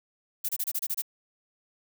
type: noise bursts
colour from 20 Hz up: violet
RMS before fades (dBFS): -29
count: 8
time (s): 0.44-1.021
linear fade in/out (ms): 10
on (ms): 49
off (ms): 27
effects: none